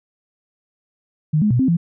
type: tone with pitch steps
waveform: sine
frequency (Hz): 153.6 / 210.4 / 121.9 / 262.3 / 169.2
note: D#3 / G#3 / B2 / C4 / E3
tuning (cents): -22 / +23 / -22 / +4 / +45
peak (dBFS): -13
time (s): 1.33-1.77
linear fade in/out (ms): 10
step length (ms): 88
effects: none